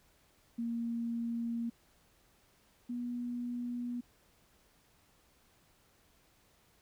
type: tone pair in turn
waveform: sine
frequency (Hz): 233.1 / 242.4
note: A#3 / B3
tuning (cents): 0 / -32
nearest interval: minor second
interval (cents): 68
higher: second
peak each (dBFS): -33 / -35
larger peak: first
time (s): 0.58-1.7 / 2.89-4.01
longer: neither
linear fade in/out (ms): 10
effects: pink hiss -68 dBFS RMS until 6.81 s